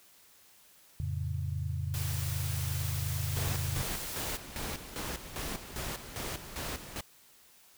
sine chord, F augmented, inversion none, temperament equal, 87.31 / 110 / 138.59 Hz, F2 / A2 / C#3, 0 / 0 / 0 cents, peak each -34 / -38 / -36 dBFS, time 1-3.82 s, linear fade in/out 0 ms
white noise, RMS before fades -40 dBFS, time 1.94-4.37 s, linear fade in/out 0 ms
pink noise with tremolo, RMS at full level -37 dBFS, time 3.36-7.01 s, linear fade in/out 5 ms, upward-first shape square, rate 2.5 Hz, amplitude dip 65%
effects white hiss -60 dBFS RMS until 7.77 s

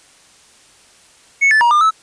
triangle tone with pitch steps, 2206 / 1749 / 949 / 1204 / 1303 Hz, C#7 / A6 / A#5 / D6 / E6, -9 / -11 / +31 / +43 / -20 cents, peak -7 dBFS, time 1.41-1.91 s, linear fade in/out 20 ms, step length 100 ms, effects white hiss -48 dBFS RMS until 2.02 s + resampled to 22050 Hz

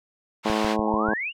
pink band-pass noise, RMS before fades -32 dBFS, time 0.43-0.77 s, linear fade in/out 50 ms, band 1100 to 3800 Hz, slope 12 dB/octave
harmonic tone, 108.2 Hz, A2, 29 cents flat, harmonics 2 / 3 / 4 / 5 / 6 / 7 / 8 / 9 / 10, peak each -27 / -29 / -30 / -31 / -32 / -32 / -33 / -34 / -34 dBFS, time 0.45-1.14 s, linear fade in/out 5 ms
click train, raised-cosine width 5 ms, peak -20 dBFS, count 5, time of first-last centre 0.5-1.087 s, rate 6.81 Hz
sine exponential sweep, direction up, 698.5 to 2960 Hz, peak -26 dBFS, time 0.83-1.33 s, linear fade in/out 50 ms
effects none

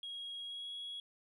sine tone with pitch glide, 3292 to 3332 Hz, G#7 to G#7, -16 to +5 cents, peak -40 dBFS, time 0.03-1 s, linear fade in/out 2 ms, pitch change +21 cents, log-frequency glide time 0.39-0.71 s, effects tanh soft clip ceiling -39 dBFS

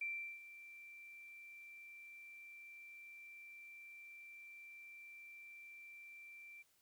sine tone with ADSR envelope, 2349 Hz, D7, in tune, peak -38 dBFS, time 0.01-6.63 s, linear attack 5 ms, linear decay 380 ms, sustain -15 dB, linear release 17 ms, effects white hiss -75 dBFS RMS until 6.81 s

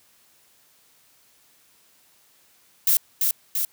violet noise with echo, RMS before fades -18 dBFS, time 2.87-2.97 s, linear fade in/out 2 ms, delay 340 ms, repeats 2, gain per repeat -3 dB, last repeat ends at 3.65 s, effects white hiss -59 dBFS RMS until 3.72 s + high-pass 60 Hz 12 dB/octave

